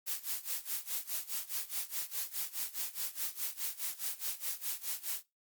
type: noise with tremolo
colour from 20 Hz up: blue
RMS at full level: -35 dBFS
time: 0.06-5.23 s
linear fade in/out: 20 ms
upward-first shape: sine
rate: 4.8 Hz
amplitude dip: 90%
effects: noise-tail reverb RT60 0.2 s tail -18 dB re dry + Opus 48 kbps